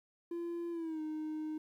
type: tone with pitch glide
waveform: triangle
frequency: 341.7 to 309.7 Hz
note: F4 to D#4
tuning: -38 to -8 cents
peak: -34 dBFS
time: 0.31-1.58 s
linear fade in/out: 5 ms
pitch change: -170 cents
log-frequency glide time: 0.71-1.01 s
effects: tanh soft clip ceiling -30 dBFS + 12-bit